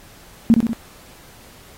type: tone with echo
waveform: sine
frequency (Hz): 228.9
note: A#3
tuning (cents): -31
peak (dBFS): -7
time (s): 0.5-0.54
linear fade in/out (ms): 0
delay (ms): 64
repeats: 3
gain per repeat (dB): -4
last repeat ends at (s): 0.732
effects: pink hiss -46 dBFS RMS until 1.77 s + AAC 48 kbps